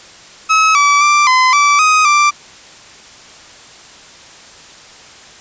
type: tone with pitch steps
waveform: 30% pulse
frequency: 1286 / 1151 / 1177 / 1024 / 1159 / 1254 / 1177 Hz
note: E6 / D6 / D6 / C6 / D6 / D#6 / D6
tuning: -43 / -35 / +3 / -38 / -23 / +13 / +3 cents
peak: -5 dBFS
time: 0.49-2.31 s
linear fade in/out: 20 ms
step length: 260 ms
effects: white hiss -38 dBFS RMS until 5.4 s + resampled to 16000 Hz